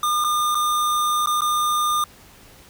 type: tone with dropouts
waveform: square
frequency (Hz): 1209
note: D6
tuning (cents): +50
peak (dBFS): -19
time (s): 0.03-2.04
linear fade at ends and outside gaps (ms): 2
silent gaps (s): 0.241-0.245 / 0.547-0.552 / 1.26-1.271 / 1.408-1.418
effects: pink hiss -48 dBFS RMS until 2.69 s